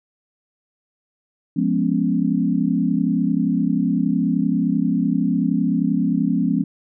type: chord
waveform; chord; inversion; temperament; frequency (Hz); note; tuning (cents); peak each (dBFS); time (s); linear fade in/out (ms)
sine; C# dominant seventh; first; equal; 174.61 / 207.7 / 246.9 / 277.2; E#3 / G#3 / B3 / C#4; 0 / 0 / 0 / 0; -22; 1.56-6.64; 10
effects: none